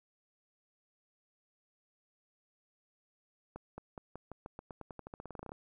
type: accelerating click train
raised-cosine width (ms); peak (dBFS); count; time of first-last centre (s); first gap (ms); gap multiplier
1; -30; 22; 3.56-5.519; 220; 0.9
effects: 12-bit